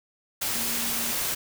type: tone in noise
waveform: sine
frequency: 233.1 Hz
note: A#3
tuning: in tune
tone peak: -38 dBFS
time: 0.55-1.12 s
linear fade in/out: 10 ms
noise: white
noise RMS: -28 dBFS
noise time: 0.41-1.35 s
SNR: -13 dB
effects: none